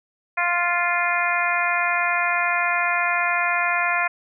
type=harmonic tone; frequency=349.2 Hz; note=F4; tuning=in tune; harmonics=2 / 3 / 4 / 5 / 6 / 7; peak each=-26 / -26 / -26 / -26 / -26 / -26 dBFS; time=0.37-4.08 s; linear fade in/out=10 ms; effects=none